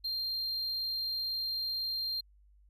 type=tone; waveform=triangle; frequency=4186 Hz; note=C8; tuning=in tune; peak=-31 dBFS; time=0.04-2.21 s; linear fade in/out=10 ms; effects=added 50 Hz sine -59 dBFS peak until 2.69 s